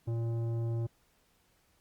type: tone with tanh clipping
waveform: sine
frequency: 115.6 Hz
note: A#2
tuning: 14 cents flat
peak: -32 dBFS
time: 0.07-0.87 s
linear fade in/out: 10 ms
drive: 12 dB
effects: pink hiss -70 dBFS RMS until 1.8 s + Opus 48 kbps